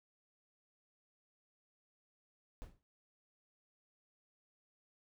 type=noise with exponential decay; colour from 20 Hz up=brown; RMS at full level=-45 dBFS; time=2.62-2.83 s; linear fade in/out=0 ms; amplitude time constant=44 ms; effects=none